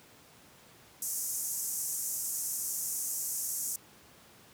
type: band-pass noise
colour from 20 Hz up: pink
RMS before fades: -35 dBFS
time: 1.02-3.76 s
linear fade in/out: 2 ms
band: 6100 to 15000 Hz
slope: 48 dB/octave
effects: pink hiss -57 dBFS RMS until 4.53 s + high-pass 100 Hz 12 dB/octave